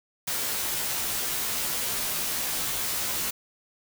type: noise with comb filter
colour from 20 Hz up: white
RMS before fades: -29 dBFS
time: 0.27-3.31 s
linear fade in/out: 10 ms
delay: 15 ms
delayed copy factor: -1
effects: none